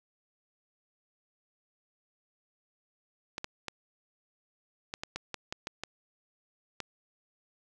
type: clicks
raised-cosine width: 0.2 ms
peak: -18 dBFS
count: 11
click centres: 3.381 / 3.444 / 3.683 / 4.939 / 5.035 / 5.16 / 5.343 / 5.525 / 5.671 / 5.836 / 6.803 s
effects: none